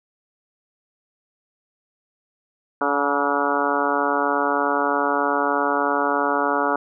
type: harmonic tone with a mistuned harmonic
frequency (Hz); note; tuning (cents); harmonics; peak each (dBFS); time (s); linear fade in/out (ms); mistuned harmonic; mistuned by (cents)
143.2; D3; -43; 2 / 3 / 4 / 5 / 6 / 7 / 8 / 9 / 10; -27 / -27 / -27 / -27 / -27 / -27 / -27 / -27 / -27; 2.81-6.76; 2; 7; -57
effects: none